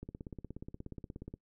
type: click train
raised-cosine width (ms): 3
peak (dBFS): -30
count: 23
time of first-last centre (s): 0.03-1.34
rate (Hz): 16.8
effects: noise-tail reverb RT60 0.1 s tail -22 dB re dry